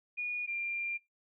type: tone pair in turn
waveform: sine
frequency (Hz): 2446 / 2386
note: D#7 / D7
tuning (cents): -30 / +27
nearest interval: unison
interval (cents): 43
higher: first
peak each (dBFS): -32 / -33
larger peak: first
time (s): 0.17-0.47 / 0.47-0.98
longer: second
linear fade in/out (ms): 20
effects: noise-tail reverb RT60 0.2 s tail -22 dB re dry